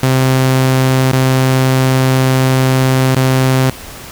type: tone with dropouts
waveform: sawtooth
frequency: 130.81 Hz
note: C3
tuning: in tune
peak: -5 dBFS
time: 0.03-3.7 s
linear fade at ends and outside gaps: 2 ms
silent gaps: 1.118-1.131 / 3.148-3.162 s
effects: pink hiss -31 dBFS RMS until 4.11 s